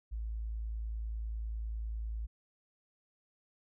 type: tone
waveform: sine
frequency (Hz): 55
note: A1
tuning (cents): 0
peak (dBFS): -35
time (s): 0.11-2.27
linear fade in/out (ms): 20
effects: none